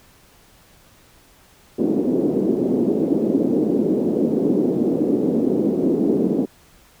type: band-pass noise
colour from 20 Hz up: pink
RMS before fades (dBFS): -19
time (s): 1.78-6.46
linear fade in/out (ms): 20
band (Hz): 230 to 400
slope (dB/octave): 24
effects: pink hiss -52 dBFS RMS until 7 s